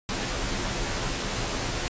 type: noise with comb filter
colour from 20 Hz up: pink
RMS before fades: -29 dBFS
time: 0.09-1.88 s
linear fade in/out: 0 ms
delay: 13 ms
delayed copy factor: -0.6
effects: resampled to 16000 Hz